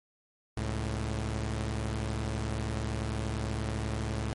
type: tone pair together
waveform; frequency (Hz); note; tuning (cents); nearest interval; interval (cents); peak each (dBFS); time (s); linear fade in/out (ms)
sawtooth; 68.79 / 109.2; C#2 / A2; -13 / -13; minor sixth; 800; -30 / -29; 0.57-4.33; 0
effects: MP3 48 kbps